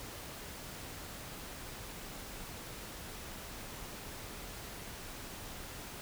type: silence
effects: pink hiss -46 dBFS RMS until 6.01 s